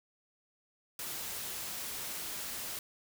white noise, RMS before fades -40 dBFS, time 0.99-2.79 s, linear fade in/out 2 ms, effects none

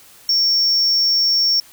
triangle tone, 5480 Hz, F8, 34 cents flat, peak -12 dBFS, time 0.29-1.6 s, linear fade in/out 2 ms, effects white hiss -46 dBFS RMS until 1.72 s

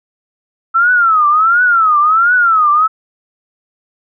sine tone with vibrato, 1322 Hz, E6, 5 cents sharp, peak -7 dBFS, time 0.74-2.88 s, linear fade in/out 20 ms, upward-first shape triangle, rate 1.4 Hz, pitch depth 220 cents each way, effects none

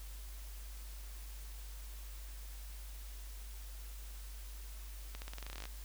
accelerating click train, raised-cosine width 0.2 ms, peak -28 dBFS, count 15, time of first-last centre 5.15-5.655 s, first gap 69 ms, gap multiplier 0.89, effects added 50 Hz sine -45 dBFS peak until 5.84 s + white hiss -56 dBFS RMS until 5.84 s

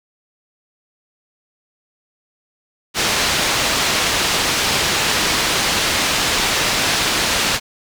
white low-pass noise, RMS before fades -18 dBFS, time 2.94-7.6 s, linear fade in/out 50 ms, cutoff 4900 Hz, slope 12 dB/octave, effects none

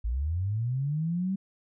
sine linear sweep, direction up, 51.91 to 196 Hz, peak -26 dBFS, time 0.04-1.36 s, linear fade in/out 10 ms, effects none

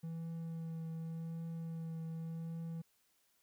triangle tone with vibrato, 163.9 Hz, E3, 10 cents flat, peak -38 dBFS, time 0.03-2.82 s, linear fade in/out 10 ms, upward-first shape triangle, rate 0.87 Hz, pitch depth 17 cents each way, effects white hiss -75 dBFS RMS until 3.42 s

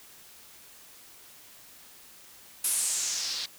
blue noise with low-pass filter sweep, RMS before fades -30 dBFS, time 2.64-3.46 s, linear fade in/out 5 ms, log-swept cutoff 11000 to 4100 Hz, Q 3.2, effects white hiss -52 dBFS RMS until 3.58 s

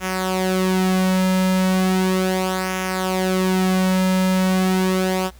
sawtooth tone with flanger, 186.6 Hz, F#3, 15 cents sharp, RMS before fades -19 dBFS, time 0-5.31 s, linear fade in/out 50 ms, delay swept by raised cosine 0.23 to 2.73 ms, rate 0.36 Hz, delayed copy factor -0.6, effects added 60 Hz sine -42 dBFS peak until 5.39 s + pink hiss -52 dBFS RMS until 5.39 s

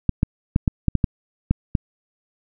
clicks, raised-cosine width 5 ms, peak -4 dBFS, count 9, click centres 0.093 / 0.231 / 0.561 / 0.678 / 0.883 / 0.953 / 1.042 / 1.51 / 1.752 s, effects none

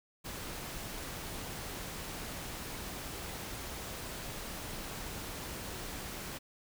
pink noise, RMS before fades -42 dBFS, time 0.24-6.39 s, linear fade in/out 20 ms, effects none

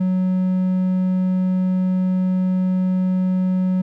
triangle tone, 185 Hz, F#3, in tune, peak -14 dBFS, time 0-3.82 s, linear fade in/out 10 ms, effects none

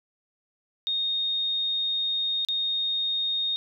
sine tone with dropouts, 3700 Hz, A#7, 14 cents flat, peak -24 dBFS, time 0.87-3.56 s, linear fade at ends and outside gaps 0 ms, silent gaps 2.449-2.486 s, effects none

